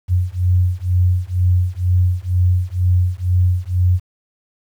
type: beating tone pair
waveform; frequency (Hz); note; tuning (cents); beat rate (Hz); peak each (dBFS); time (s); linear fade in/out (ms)
sine; 89.3 / 91.4; F2 / F#2; +39 / -21; 2.1; -16; 0.08-4; 50
effects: 8-bit

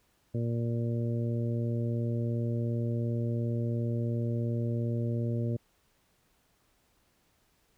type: harmonic tone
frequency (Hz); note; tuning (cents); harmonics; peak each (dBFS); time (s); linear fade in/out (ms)
117.2; A#2; +10; 1 / 2 / 3 / 4 / 5; -29 / -35 / -39 / -41 / -43; 0.34-5.57; 10
effects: pink hiss -70 dBFS RMS until 7.77 s

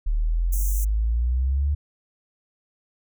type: exponential sweep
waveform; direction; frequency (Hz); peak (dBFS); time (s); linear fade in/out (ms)
sine; up; 36.67 to 73.9; -19; 0.06-1.75; 10
type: high-pass noise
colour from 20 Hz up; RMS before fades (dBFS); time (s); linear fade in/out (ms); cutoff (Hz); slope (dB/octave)
white; -33; 0.52-0.85; 10; 5900; 96
effects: none

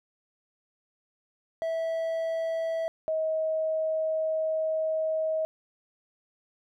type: tone pair in turn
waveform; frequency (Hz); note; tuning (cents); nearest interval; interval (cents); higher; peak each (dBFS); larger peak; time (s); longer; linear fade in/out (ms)
triangle / sine; 654 / 633.9; E5 / D#5; -14 / +32; minor second; 54; first; -25; neither; 1.62-2.88 / 3.08-5.45; second; 0
effects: none

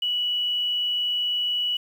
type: tone with quantisation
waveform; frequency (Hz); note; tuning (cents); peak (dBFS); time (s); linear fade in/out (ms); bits
sine; 2942; F#7; -11; -22; 0.02-1.77; 5; 8
effects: none

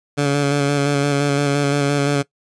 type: tone with vibrato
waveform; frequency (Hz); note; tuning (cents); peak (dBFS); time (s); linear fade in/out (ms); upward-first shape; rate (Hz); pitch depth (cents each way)
15% pulse; 142.5; C#3; +48; -9; 0.17-2.23; 20; square; 5.8; 21
effects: noise-tail reverb RT60 0.1 s tail -20 dB re dry + resampled to 22050 Hz

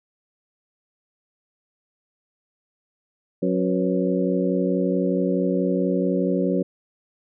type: harmonic tone with a mistuned harmonic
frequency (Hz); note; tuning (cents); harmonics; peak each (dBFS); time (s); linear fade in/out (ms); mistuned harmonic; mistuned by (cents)
91.9; F#2; -11; 2 / 3 / 4 / 5 / 6; -23 / -25 / -26 / -27 / -28; 3.42-6.63; 10; 5; +100
effects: none

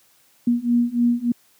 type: beating tone pair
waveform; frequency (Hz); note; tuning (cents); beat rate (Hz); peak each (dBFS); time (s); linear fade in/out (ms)
sine; 237.4 / 240.8; A#3 / B3; +32 / -44; 3.4; -20 / -19; 0.47-1.32; 5
effects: white hiss -58 dBFS RMS until 1.59 s + high-pass 80 Hz 12 dB/octave

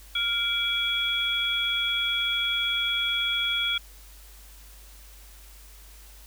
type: tone cluster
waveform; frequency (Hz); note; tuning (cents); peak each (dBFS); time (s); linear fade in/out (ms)
sine; 1400 / 2325 / 3342; F6 / D7 / G#7; +4 / -18 / +10; -32 / -30 / -25; 0.15-3.78; 5
effects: added 50 Hz sine -47 dBFS peak until 6.26 s + white hiss -52 dBFS RMS until 6.26 s

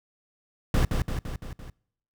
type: noise with echo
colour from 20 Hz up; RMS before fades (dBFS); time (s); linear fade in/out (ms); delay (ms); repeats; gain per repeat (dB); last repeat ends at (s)
brown; -21; 0.74-0.85; 2; 170; 5; -4; 1.7
effects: noise-tail reverb RT60 0.7 s tail -26 dB re dry

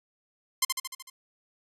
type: tone with echo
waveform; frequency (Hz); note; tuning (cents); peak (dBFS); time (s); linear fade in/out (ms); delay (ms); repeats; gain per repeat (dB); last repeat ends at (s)
5% pulse; 1046.5; C6; 0; -9; 0.62-0.65; 5; 75; 6; -4; 1.1
effects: resampled to 32000 Hz

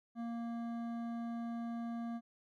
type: tone with hard clipping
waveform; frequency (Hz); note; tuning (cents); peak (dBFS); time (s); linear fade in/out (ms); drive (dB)
sine; 233.1; A#3; 0; -40; 0.15-2.21; 50; 11
effects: none

